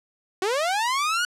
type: linear sweep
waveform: sawtooth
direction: up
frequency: 360 to 1480 Hz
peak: -18 dBFS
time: 0.42-1.25 s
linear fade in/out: 2 ms
effects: low-pass 9000 Hz 12 dB/octave